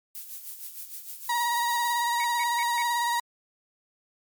violet noise with tremolo, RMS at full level -37 dBFS, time 0.15-2.01 s, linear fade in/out 0 ms, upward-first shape sine, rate 6.5 Hz, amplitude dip 60%
35% pulse tone with vibrato, 950 Hz, A#5, 33 cents sharp, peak -22 dBFS, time 1.29-3.2 s, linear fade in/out 5 ms, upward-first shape triangle, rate 18 Hz, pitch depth 34 cents each way
sine tone bursts, 2227 Hz, C#7, 7 cents sharp, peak -31 dBFS, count 4, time 2.2-2.822 s, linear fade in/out 0 ms, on 43 ms, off 150 ms
effects MP3 96 kbps

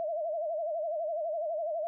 sine tone with vibrato, 641 Hz, E5, 49 cents flat, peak -30 dBFS, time 0-1.87 s, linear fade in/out 0 ms, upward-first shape sine, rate 12 Hz, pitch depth 120 cents each way, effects none

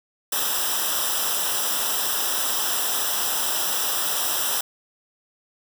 white noise with comb filter, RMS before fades -24 dBFS, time 0.32-4.61 s, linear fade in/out 5 ms, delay 0.45 ms, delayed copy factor -0.85, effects none

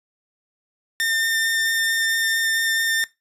sawtooth tone with vibrato, 1807 Hz, A6, 46 cents sharp, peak -16 dBFS, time 1-3.04 s, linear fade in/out 0 ms, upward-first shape triangle, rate 4.5 Hz, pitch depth 10 cents each way, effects noise-tail reverb RT60 0.2 s tail -19 dB re dry + resampled to 32000 Hz

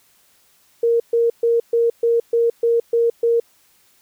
sine tone bursts, 466.2 Hz, A#4, in tune, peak -13 dBFS, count 9, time 0.83-3.4 s, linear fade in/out 5 ms, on 170 ms, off 130 ms, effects white hiss -57 dBFS RMS until 4.01 s

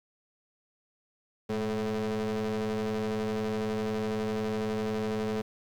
40% pulse ring-modulated tone, 110 Hz, A2, in tune, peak -25 dBFS, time 1.49-5.42 s, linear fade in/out 10 ms, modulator 324 Hz, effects low-pass 6000 Hz 12 dB/octave + 10-bit

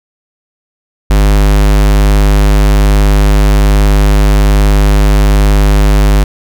square tone, 50.6 Hz, G#1, 44 cents flat, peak -5 dBFS, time 1.1-6.24 s, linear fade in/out 5 ms, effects none

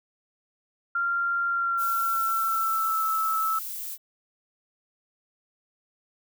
sine tone with pitch glide, 1387 to 1309.2 Hz, F6 to E6, -12 to -12 cents, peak -23 dBFS, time 0.95-3.59 s, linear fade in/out 5 ms, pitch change -100 cents, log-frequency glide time 1.47-3.08 s
violet noise, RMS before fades -35 dBFS, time 1.77-3.98 s, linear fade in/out 50 ms
effects none

